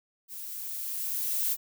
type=noise with level ramp; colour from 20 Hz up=violet; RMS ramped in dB=-41 to -27 dBFS; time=0.28-1.57 s; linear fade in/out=50 ms; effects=none